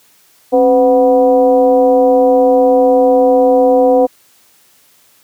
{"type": "tone with frequency modulation", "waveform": "sine", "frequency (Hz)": 505, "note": "B4", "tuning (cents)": 39, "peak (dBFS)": -6, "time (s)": [0.52, 4.07], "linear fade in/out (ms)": 20, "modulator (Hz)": 236, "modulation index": 0.86, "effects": ["white hiss -50 dBFS RMS until 5.23 s", "high-pass 80 Hz 12 dB/octave"]}